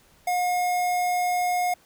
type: tone with notch filter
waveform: square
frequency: 718 Hz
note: F5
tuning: 48 cents sharp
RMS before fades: -24 dBFS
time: 0.27-1.74 s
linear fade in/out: 5 ms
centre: 3900 Hz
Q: 1.5
effects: pink hiss -58 dBFS RMS until 1.85 s